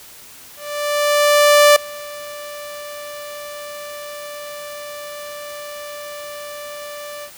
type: tone with ADSR envelope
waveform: sawtooth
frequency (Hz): 587.3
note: D5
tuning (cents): 0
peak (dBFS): -3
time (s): 0.56-7.31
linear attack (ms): 1200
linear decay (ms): 4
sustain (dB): -23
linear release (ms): 74
effects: white hiss -41 dBFS RMS until 7.37 s